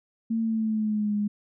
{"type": "tone with pitch glide", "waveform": "sine", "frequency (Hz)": [226, 207.2], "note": ["A3", "G#3"], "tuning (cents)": [47, -4], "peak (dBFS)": -23, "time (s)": [0.3, 1.28], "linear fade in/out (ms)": 10, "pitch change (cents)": -151, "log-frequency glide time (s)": [0.41, 1.15], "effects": []}